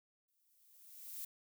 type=noise with exponential growth; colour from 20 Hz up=violet; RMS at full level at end=-43 dBFS; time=0.28-1.25 s; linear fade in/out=5 ms; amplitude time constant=210 ms; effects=none